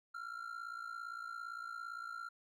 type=ring-modulated tone; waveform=triangle; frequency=1376 Hz; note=F6; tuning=26 cents flat; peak=-38 dBFS; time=0.14-2.29 s; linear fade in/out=10 ms; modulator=28.8 Hz; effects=none